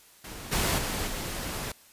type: noise with level steps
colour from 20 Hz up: pink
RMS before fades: -41 / -26 / -31 / -34 dBFS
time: 0.24-1.72 s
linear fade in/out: 5 ms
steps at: 0.51 / 0.77 / 1.06 s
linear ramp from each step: 20 ms
effects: white hiss -56 dBFS RMS until 1.92 s + resampled to 32000 Hz

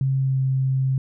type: tone with pitch glide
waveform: sine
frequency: 134.2 to 132.58 Hz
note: C3 to C3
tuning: +44 to +23 cents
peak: -18 dBFS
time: 0.01-0.98 s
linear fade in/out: 2 ms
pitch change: -21 cents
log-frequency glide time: 0.17-0.4 s
effects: none

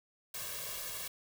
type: noise with comb filter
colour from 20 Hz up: white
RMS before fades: -41 dBFS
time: 0.34-1.08 s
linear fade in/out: 5 ms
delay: 1.8 ms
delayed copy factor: +0.8
effects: none

